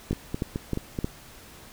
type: two click trains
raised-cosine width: 3 ms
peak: -13 / -15 dBFS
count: 4 / 5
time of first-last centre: 0.11-1.045 / 0.13-0.988 s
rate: 3.21 / 4.66 Hz
effects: pink hiss -48 dBFS RMS until 1.72 s